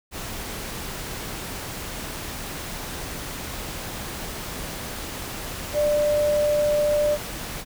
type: tone in noise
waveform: sine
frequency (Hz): 593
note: D5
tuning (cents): +17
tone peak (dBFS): -18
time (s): 5.73-7.18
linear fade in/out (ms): 50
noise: pink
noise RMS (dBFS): -33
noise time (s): 0.11-7.65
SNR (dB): +12
effects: none